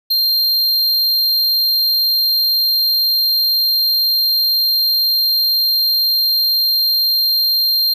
square tone, 4186 Hz, C8, in tune, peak -13 dBFS, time 0.1-7.94 s, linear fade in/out 10 ms, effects none

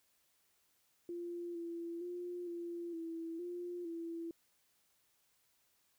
sine tone with pitch steps, 346.1 / 338.3 / 353.2 / 343 / 330 / 351.7 / 333.9 Hz, F4 / E4 / F4 / F4 / E4 / F4 / E4, -16 / +45 / +20 / -31 / +2 / +12 / +22 cents, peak -40 dBFS, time 1.09-4.31 s, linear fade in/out 2 ms, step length 460 ms, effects white hiss -75 dBFS RMS until 5.98 s

